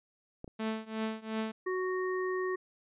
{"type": "clicks", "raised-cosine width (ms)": 2, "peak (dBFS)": [-28, -34], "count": 2, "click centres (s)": [0.444, 0.478]}
{"type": "tone with tremolo", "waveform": "sawtooth", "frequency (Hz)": 220, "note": "A3", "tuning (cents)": 0, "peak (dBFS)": -26, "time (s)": [0.59, 1.52], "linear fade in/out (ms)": 10, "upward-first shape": "triangle", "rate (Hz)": 2.8, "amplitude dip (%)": 95}
{"type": "harmonic tone", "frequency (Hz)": 370.6, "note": "F#4", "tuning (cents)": 3, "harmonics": [1, 3, 5], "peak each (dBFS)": [-31, -39, -40], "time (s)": [1.66, 2.56], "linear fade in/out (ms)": 10}
{"effects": ["resampled to 8000 Hz"]}